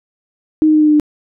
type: tone with pitch steps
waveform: sine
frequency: 311.1 / 308.8 / 306.5 / 304.2 / 301.9 / 299.6 Hz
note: D#4 / D#4 / D#4 / D#4 / D4 / D4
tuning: 0 / -13 / -26 / -39 / +48 / +35 cents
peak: -7 dBFS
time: 0.62-0.998 s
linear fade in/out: 0 ms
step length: 63 ms
effects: none